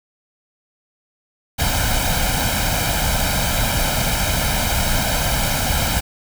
pink noise with comb filter, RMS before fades -19 dBFS, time 1.58-6.01 s, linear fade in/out 20 ms, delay 1.3 ms, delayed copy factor +0.75, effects none

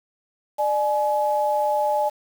sine tone pair together, 598 / 845.7 Hz, D5 / G#5, +31 / +31 cents, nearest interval tritone, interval 600 cents, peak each -22 / -21 dBFS, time 0.58-2.1 s, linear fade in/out 20 ms, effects 7-bit

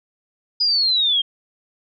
sine linear sweep, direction down, 4978 to 3168 Hz, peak -15 dBFS, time 0.6-1.22 s, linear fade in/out 10 ms, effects none

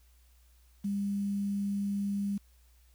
sine tone with quantisation, 200.7 Hz, G3, 41 cents sharp, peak -29 dBFS, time 0.84-2.38 s, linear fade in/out 10 ms, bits 9, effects added 60 Hz sine -59 dBFS peak until 2.94 s + white hiss -69 dBFS RMS until 2.94 s

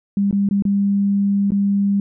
sine tone with dropouts, 200 Hz, G3, 35 cents sharp, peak -14 dBFS, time 0.17-2 s, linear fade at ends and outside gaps 2 ms, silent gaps 0.311-0.327 / 0.489-0.51 / 0.623-0.652 / 1.506-1.519 s, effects none

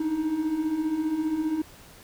triangle beating tone pair, 300.4 / 315.4 Hz, D4 / D#4, +39 / +24 cents, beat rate 15 Hz, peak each -30 / -23 dBFS, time 0-1.62 s, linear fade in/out 5 ms, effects pink hiss -50 dBFS RMS until 2.03 s

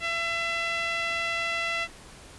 sawtooth tone with band-pass filter, 672 Hz, E5, 33 cents sharp, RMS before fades -29 dBFS, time 0-1.88 s, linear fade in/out 50 ms, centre 2400 Hz, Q 2.2, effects pink hiss -48 dBFS RMS until 2.38 s + resampled to 24000 Hz

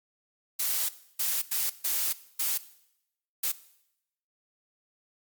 blue noise bursts at uneven times, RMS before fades -28 dBFS, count 6, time 0.59-0.89 / 1.19-1.42 / 1.51-1.7 / 1.84-2.13 / 2.39-2.58 / 3.43-3.52 s, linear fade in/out 10 ms, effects noise-tail reverb RT60 0.8 s tail -17 dB re dry + Opus 48 kbps

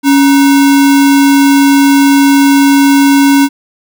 sine tone with sample-and-hold, 278.5 Hz, C#4, 8 cents sharp, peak -3 dBFS, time 0.03-3.49 s, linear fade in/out 50 ms, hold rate 1225 Hz, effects none

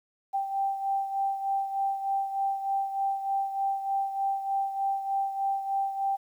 sine beating tone pair, 784 / 787.3 Hz, G5 / G5, 0 / +7 cents, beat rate 3.3 Hz, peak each -27 / -34 dBFS, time 0.33-6.17 s, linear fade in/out 20 ms, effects 10-bit

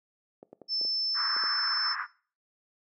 clicks, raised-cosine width 2 ms, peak -27 dBFS, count 7, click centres 0.429 / 0.53 / 0.617 / 0.813 / 0.85 / 1.365 / 1.438 s
sine tone, 5290 Hz, E8, 5 cents sharp, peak -27 dBFS, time 0.68-1.96 s, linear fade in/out 50 ms
white band-pass noise, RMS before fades -34 dBFS, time 1.14-2.07 s, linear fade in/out 50 ms, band 1100 to 1700 Hz, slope 48 dB/octave
effects noise-tail reverb RT60 0.4 s tail -19 dB re dry + high-pass 400 Hz 12 dB/octave

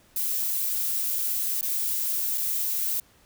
violet noise with dropouts, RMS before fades -27 dBFS, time 0.16-3 s, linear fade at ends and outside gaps 2 ms, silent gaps 1.611-1.628 / 2.375-2.379 s, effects pink hiss -59 dBFS RMS until 3.25 s

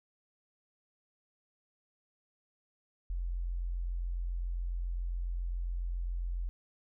sine tone, 43.65 Hz, F1, in tune, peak -32 dBFS, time 3.1-6.49 s, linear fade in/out 0 ms, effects none

